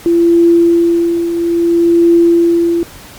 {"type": "tone with tremolo", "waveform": "sine", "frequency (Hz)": 339.7, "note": "F4", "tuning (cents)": -48, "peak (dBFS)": -4, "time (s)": [0.06, 2.83], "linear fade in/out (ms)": 0, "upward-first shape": "triangle", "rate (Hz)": 0.6, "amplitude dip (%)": 65, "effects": ["pink hiss -35 dBFS RMS until 3.18 s", "Opus 48 kbps"]}